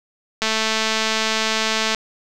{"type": "click train", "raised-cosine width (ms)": 0.2, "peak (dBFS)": -3, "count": 337, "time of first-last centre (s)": [0.42, 1.947], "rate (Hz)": 220, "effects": []}